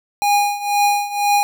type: tone with tremolo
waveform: square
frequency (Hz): 818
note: G#5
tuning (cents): -26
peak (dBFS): -12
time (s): 0.22-1.43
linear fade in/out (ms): 0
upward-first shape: triangle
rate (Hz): 2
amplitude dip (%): 85
effects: none